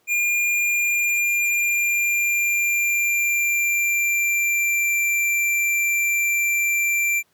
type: tone with pitch glide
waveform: square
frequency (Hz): 2411 to 2357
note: D7 to D7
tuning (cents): +45 to +6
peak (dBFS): -19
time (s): 0.07-7.23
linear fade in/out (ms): 50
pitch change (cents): -39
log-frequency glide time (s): 0.39-4.98
effects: pink hiss -64 dBFS RMS until 7.33 s + high-pass 150 Hz 12 dB/octave